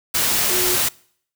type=tone in noise; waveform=sine; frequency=362.9 Hz; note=F#4; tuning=34 cents flat; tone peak=-24 dBFS; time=0.5-0.76 s; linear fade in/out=10 ms; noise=white; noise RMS=-19 dBFS; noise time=0.14-0.89 s; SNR=-8 dB; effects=noise-tail reverb RT60 0.6 s tail -24 dB re dry